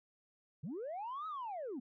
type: linear two-way sweep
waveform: sine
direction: up then down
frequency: 122.8 to 1300 to 220.8 Hz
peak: -38 dBFS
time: 0.63-1.8 s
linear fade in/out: 10 ms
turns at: 1.27 s
effects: tanh soft clip ceiling -37 dBFS